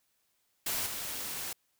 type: noise with level steps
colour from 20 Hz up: white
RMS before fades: -33 / -38 dBFS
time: 0.66-1.53 s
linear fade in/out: 5 ms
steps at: 0.86 s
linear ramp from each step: 5 ms
effects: white hiss -75 dBFS RMS until 1.79 s